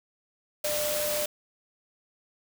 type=tone in noise; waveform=sine; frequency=597 Hz; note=D5; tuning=28 cents sharp; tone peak=-29 dBFS; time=0.64-1.26 s; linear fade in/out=5 ms; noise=white; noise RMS=-31 dBFS; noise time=0.64-1.26 s; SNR=-1 dB; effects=none